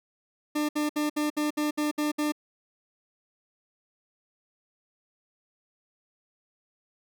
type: tone bursts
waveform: 40% pulse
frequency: 299.2 Hz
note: D4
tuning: 32 cents sharp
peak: -24 dBFS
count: 9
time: 0.55-2.322 s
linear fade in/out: 10 ms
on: 140 ms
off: 64 ms
effects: none